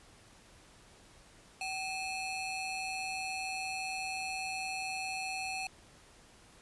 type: ring-modulated tone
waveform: 30% pulse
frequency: 1687 Hz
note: G#6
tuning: 27 cents sharp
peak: -30 dBFS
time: 1.61-5.67 s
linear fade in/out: 2 ms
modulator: 925 Hz
effects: pink hiss -59 dBFS RMS until 6.61 s + resampled to 24000 Hz